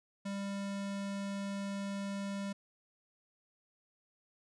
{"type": "tone", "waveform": "square", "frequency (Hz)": 198.5, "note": "G3", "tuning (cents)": 22, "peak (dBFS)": -37, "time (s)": [0.25, 2.53], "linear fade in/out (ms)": 10, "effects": ["resampled to 22050 Hz"]}